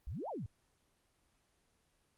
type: exponential two-way sweep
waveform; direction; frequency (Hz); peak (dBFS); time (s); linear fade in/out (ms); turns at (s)
sine; up then down; 52.3 to 950 to 89.3; -39; 0.07-0.46; 0; 0.29
effects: pink hiss -75 dBFS RMS until 2.17 s + Opus 24 kbps